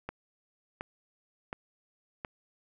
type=click train; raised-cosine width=0.5 ms; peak=-21 dBFS; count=4; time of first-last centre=0.09-2.248 s; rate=1.39 Hz; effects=none